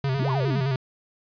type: tone with vibrato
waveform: square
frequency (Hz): 134.5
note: C3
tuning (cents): +48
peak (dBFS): -23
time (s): 0.04-0.76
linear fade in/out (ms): 2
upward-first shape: square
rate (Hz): 9.7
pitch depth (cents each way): 55
type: exponential two-way sweep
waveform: sine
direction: up then down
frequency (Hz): 100.8 to 1119 to 139.5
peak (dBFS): -28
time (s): 0.16-0.63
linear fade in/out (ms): 10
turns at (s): 0.3
effects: resampled to 11025 Hz + 8-bit